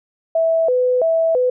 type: tone with vibrato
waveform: sine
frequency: 573 Hz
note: D5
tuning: 43 cents flat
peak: -13 dBFS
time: 0.35-1.5 s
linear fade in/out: 5 ms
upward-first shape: square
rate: 1.5 Hz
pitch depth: 230 cents each way
effects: none